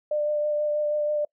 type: tone with vibrato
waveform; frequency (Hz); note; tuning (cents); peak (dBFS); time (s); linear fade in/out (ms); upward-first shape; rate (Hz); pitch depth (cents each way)
sine; 597; D5; +28; -22; 0.11-1.25; 5; sine; 6.2; 14
effects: noise-tail reverb RT60 0.1 s tail -26 dB re dry